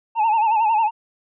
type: tone with vibrato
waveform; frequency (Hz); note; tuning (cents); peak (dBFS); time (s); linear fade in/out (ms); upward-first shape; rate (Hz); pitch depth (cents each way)
triangle; 880; A5; 0; -13; 0.15-0.91; 50; sine; 11; 87
effects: resampled to 8000 Hz